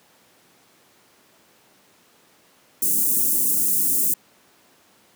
white band-stop noise, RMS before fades -20 dBFS, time 2.82-4.14 s, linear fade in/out 5 ms, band 330 to 8000 Hz, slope 24 dB/octave, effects pink hiss -56 dBFS RMS until 5.15 s + high-pass 200 Hz 12 dB/octave

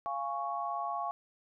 sine chord, Db major, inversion first, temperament equal with one note detuned, 694 / 830.6 / 1108.7 Hz, F5 / Ab5 / Db6, -11 / 0 / 0 cents, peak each -37 / -38 / -36 dBFS, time 0.06-1.11 s, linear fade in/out 0 ms, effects none

